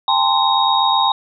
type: tone cluster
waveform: sine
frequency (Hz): 804 / 892 / 1038 / 3757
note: G5 / A5 / C6 / A#7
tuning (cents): +44 / +23 / -14 / +13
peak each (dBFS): -18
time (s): 0.08-1.12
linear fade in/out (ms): 2
effects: none

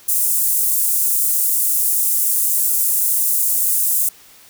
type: high-pass noise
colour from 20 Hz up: pink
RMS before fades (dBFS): -17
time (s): 0.08-4.09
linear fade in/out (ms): 5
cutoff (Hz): 9000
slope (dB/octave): 24
effects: white hiss -46 dBFS RMS until 4.49 s

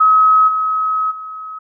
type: tone with level steps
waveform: sine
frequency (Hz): 1277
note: D#6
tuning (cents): +45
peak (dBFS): -7 / -14 / -26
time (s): 0-1.59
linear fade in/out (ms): 10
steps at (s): 0.47 / 1.1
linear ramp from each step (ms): 20
effects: none

